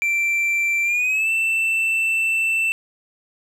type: tone with pitch glide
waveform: triangle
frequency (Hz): 2349 to 2667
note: D7 to E7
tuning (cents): 0 to +20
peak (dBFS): -16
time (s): 0.02-2.72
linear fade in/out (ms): 0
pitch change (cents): +220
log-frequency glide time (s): 0.83-1.3
effects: none